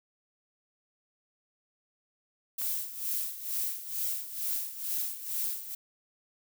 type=noise with tremolo; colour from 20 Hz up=violet; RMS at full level=-31 dBFS; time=2.58-5.75 s; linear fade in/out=5 ms; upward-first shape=sine; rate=2.2 Hz; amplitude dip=75%
type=click; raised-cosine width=0.3 ms; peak=-29 dBFS; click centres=2.618 s
effects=none